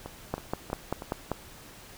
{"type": "two click trains", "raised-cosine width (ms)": 1, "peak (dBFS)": [-14, -23], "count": [6, 4], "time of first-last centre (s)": [[0.34, 1.317], [0.06, 1.022]], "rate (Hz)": [5.12, 3.12], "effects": ["pink hiss -49 dBFS RMS until 1.97 s"]}